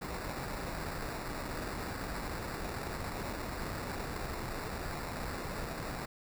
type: noise with sample-and-hold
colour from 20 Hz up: pink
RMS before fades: -39 dBFS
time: 0.01-6.06 s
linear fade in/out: 10 ms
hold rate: 3150 Hz
effects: none